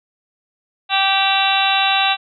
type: harmonic tone with a mistuned harmonic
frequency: 389 Hz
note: G4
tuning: 13 cents flat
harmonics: 2 / 3 / 4 / 5 / 6 / 7 / 8 / 9 / 10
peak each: -18 / -24 / -24 / -30 / -27 / -20 / -28 / -23 / -21 dBFS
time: 0.89-2.17 s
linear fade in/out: 50 ms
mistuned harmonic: 8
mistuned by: -38 cents
effects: none